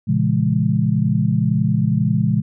sine chord, A# half-diminished seventh, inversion none, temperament equal with one note detuned, 116.54 / 138.59 / 168.96 / 207.7 Hz, A#2 / C#3 / E3 / G#3, 0 / 0 / +43 / 0 cents, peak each -20 dBFS, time 0.07-2.42 s, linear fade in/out 20 ms, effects none

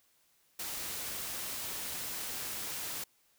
white noise, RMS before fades -39 dBFS, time 0.59-3.04 s, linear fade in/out 5 ms, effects white hiss -70 dBFS RMS until 3.38 s

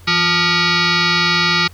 sine tone with frequency modulation, 1212 Hz, D#6, 46 cents flat, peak -12 dBFS, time 0.07-1.68 s, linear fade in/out 10 ms, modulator 522 Hz, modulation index 7, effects added 89 Hz sine -39 dBFS peak until 1.73 s + pink hiss -47 dBFS RMS until 1.73 s

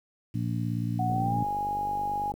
harmonic tone, 58.1 Hz, A#1, 5 cents flat, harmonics 2 / 3 / 4 / 5, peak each -29 / -33 / -35 / -37 dBFS, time 0.34-1.44 s, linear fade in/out 10 ms
sine tone with pitch glide, 740 to 825.8 Hz, F#5 to G#5, 0 to -10 cents, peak -27 dBFS, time 0.99-2.32 s, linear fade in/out 5 ms, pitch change +190 cents, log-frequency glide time 1.11-1.39 s
click train, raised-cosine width 2 ms, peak -27 dBFS, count 62, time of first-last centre 1.1-2.34 s, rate 49.2 Hz
effects 9-bit

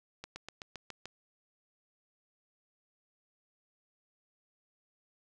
slowing click train, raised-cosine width 0.2 ms, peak -25 dBFS, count 7, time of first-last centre 0.24-1.056 s, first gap 120 ms, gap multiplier 1.05, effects none

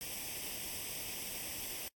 white noise with comb filter, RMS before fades -42 dBFS, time 0.01-1.88 s, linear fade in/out 0 ms, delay 0.36 ms, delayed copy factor +0.7, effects noise-tail reverb RT60 0.1 s tail -25 dB re dry + AAC 64 kbps

